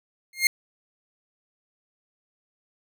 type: tone with exponential growth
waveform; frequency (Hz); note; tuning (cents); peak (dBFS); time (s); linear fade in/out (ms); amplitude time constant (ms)
sawtooth; 2128; C7; +29; -9; 0.33-0.47; 2; 30
effects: none